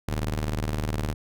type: ring-modulated tone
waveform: sawtooth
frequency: 75.9 Hz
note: D#2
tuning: 42 cents flat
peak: -19 dBFS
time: 0.08-1.14 s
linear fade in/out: 5 ms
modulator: 28.1 Hz
effects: none